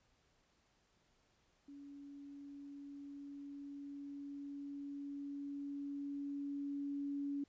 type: tone with level ramp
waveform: sine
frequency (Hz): 282.9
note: C#4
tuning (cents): +35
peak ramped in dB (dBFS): -51 to -37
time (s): 1.68-7.44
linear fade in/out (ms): 5
effects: pink hiss -75 dBFS RMS until 7.48 s + resampled to 16000 Hz